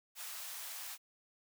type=high-pass noise; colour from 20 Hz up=white; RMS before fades=-45 dBFS; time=0.15-0.98 s; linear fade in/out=50 ms; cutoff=670 Hz; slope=24 dB/octave; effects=none